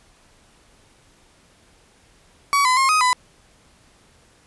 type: tone with pitch steps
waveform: 35% pulse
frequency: 1131 / 1013 / 1070 / 1254 / 1001 Hz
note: C#6 / B5 / C6 / D#6 / B5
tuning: +34 / +44 / +38 / +13 / +23 cents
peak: -13 dBFS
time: 2.53-3.13 s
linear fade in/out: 0 ms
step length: 120 ms
effects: pink hiss -55 dBFS RMS until 4.46 s + resampled to 24000 Hz